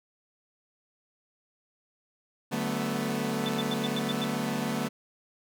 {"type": "chord", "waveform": "sawtooth", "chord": "B minor seventh", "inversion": "first", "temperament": "equal with one note detuned", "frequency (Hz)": [146.83, 188.78, 220, 246.9], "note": ["D3", "F#3", "A3", "B3"], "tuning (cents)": [0, 35, 0, 0], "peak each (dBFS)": [-32, -32, -28, -29], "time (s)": [2.51, 4.89], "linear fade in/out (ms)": 20}
{"type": "tone bursts", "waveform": "sine", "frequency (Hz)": 3520, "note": "A7", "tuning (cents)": 0, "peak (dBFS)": -31, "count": 7, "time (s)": [3.46, 4.242], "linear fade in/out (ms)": 0, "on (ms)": 26, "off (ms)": 100}
{"effects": []}